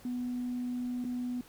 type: tone with dropouts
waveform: sine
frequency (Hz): 246.9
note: B3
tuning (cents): 0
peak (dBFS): -31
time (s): 0.05-1.41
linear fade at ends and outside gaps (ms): 2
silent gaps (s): 1.042-1.049
effects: tanh soft clip ceiling -28 dBFS + pink hiss -57 dBFS RMS until 1.48 s